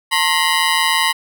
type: ring-modulated tone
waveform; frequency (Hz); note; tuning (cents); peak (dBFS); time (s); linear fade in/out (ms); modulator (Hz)
15% pulse; 987.8; B5; 0; -4; 0.11-1.13; 20; 82.9
effects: none